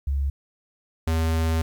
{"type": "tone pair in turn", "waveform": ["sine", "square"], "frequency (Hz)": [69.3, 81.07], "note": ["C#2", "E2"], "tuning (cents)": [0, -28], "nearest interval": "minor third", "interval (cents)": 272, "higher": "second", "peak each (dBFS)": -21, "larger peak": "neither", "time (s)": [[0.07, 0.3], [1.07, 1.62]], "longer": "second", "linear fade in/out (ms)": 5, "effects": ["10-bit"]}